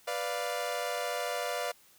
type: chord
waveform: sawtooth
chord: B diminished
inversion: none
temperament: equal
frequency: 493.9 / 587.3 / 698.5 Hz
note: B4 / D5 / F5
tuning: 0 / 0 / 0 cents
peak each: -33 / -32 / -32 dBFS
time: 0.07-1.72 s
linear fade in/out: 10 ms
effects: white hiss -61 dBFS RMS until 1.98 s